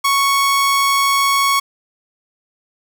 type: tone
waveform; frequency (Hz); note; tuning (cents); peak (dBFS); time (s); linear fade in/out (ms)
sawtooth; 1108.7; C#6; 0; -9; 0.04-1.6; 10
effects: none